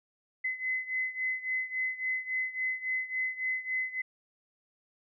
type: beating tone pair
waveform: sine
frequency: 2033 / 2036.6 Hz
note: B6 / C7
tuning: +50 / -47 cents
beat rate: 3.6 Hz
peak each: -32 / -35 dBFS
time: 0.44-4.02 s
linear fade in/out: 10 ms
effects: none